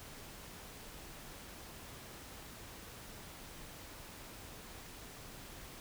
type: silence
effects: pink hiss -51 dBFS RMS until 5.8 s